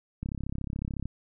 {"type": "click train", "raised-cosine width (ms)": 5, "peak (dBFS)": -21, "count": 29, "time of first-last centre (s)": [0.23, 1.056], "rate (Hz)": 33.9, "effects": []}